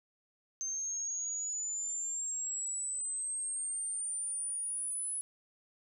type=exponential sweep; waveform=sine; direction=up; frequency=6272 to 10200 Hz; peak=-34 dBFS; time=0.61-5.21 s; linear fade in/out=0 ms; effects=none